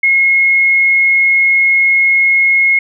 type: tone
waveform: sine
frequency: 2163 Hz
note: C#7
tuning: 43 cents flat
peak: -7 dBFS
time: 0.03-2.79 s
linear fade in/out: 5 ms
effects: none